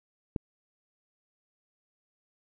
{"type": "click", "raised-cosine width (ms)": 3, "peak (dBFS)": -17, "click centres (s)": 0.362, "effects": []}